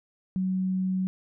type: tone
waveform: sine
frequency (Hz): 187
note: F#3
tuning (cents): +19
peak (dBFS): -24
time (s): 0.36-1.07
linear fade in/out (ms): 0
effects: none